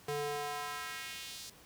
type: tone with high-pass filter sweep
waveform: square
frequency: 145.8 Hz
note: D3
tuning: 12 cents flat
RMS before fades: -40 dBFS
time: 0.08-1.5 s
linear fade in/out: 5 ms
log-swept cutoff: 310 to 5000 Hz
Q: 1.4
effects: pink hiss -58 dBFS RMS until 1.65 s + high-pass 60 Hz 12 dB/octave